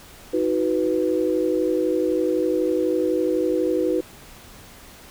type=chord; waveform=sine; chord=B major; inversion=first; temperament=equal with one note detuned; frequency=318 / 370 / 493.9 Hz; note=D#4 / F#4 / B4; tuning=+38 / 0 / 0 cents; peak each=-23 dBFS; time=0.33-4.01 s; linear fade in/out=10 ms; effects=pink hiss -45 dBFS RMS until 5.1 s